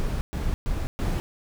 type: noise bursts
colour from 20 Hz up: brown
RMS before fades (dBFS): -26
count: 4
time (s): 0-1.2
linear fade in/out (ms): 0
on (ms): 210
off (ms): 120
effects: none